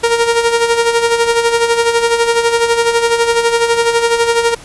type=tone with tremolo; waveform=sawtooth; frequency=466.2 Hz; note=A#4; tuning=in tune; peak=-4 dBFS; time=0.03-4.55 s; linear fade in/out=10 ms; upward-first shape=sine; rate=12 Hz; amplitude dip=60%; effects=pink hiss -36 dBFS RMS until 4.64 s + resampled to 24000 Hz